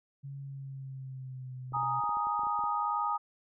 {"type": "tone with pitch glide", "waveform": "sine", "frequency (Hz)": [138.59, 127.82], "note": ["C#3", "C3"], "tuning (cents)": [0, -40], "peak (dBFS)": -39, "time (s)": [0.23, 2.01], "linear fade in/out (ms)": 20, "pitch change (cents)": -140, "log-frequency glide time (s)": [0.4, 1.53]}
{"type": "clicks", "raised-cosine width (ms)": 2, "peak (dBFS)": -38, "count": 12, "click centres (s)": [1.722, 1.766, 1.833, 2.038, 2.092, 2.17, 2.27, 2.393, 2.435, 2.469, 2.591, 2.639]}
{"type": "chord", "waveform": "sine", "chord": "Ab suspended second", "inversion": "none", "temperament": "equal", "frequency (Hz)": [830.6, 932.3, 1244.5], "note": ["Ab5", "Bb5", "Eb6"], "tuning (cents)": [0, 0, 0], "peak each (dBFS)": [-34, -34, -31], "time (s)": [1.73, 3.18], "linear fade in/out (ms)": 20}
{"effects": []}